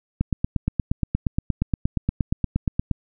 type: click train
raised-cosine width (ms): 5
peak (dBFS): -8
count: 24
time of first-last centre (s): 0.21-2.913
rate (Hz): 8.51
effects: none